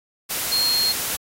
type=tone in noise; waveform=sine; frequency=4236 Hz; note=C8; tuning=21 cents sharp; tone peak=-18 dBFS; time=0.51-0.93 s; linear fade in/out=20 ms; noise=white; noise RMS=-25 dBFS; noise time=0.29-1.17 s; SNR=+4 dB; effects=AAC 48 kbps